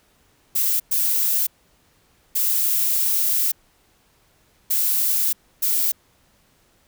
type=noise bursts at uneven times; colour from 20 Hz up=violet; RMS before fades=-20 dBFS; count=5; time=0.55-0.8 / 0.91-1.47 / 2.35-3.52 / 4.7-5.33 / 5.62-5.92 s; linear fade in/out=10 ms; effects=pink hiss -60 dBFS RMS until 6.87 s